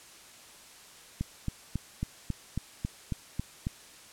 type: click train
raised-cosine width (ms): 5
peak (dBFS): -18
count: 10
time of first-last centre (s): 1.21-3.669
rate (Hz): 3.66
effects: white hiss -52 dBFS RMS until 4.12 s + low-pass 10000 Hz 12 dB/octave